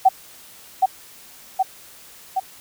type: tone with echo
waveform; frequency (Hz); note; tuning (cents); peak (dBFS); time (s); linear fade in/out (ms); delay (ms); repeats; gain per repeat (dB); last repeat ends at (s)
sine; 760; F#5; +46; -8; 0.05-0.09; 10; 770; 3; -3; 2.4
effects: white hiss -45 dBFS RMS until 2.6 s